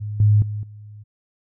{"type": "tone with level steps", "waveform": "sine", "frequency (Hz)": 104.9, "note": "G#2", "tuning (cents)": 18, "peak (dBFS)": [-25, -11, -24, -37], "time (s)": [0, 1.04], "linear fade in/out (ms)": 20, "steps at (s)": [0.2, 0.42, 0.63], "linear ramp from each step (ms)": 2, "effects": []}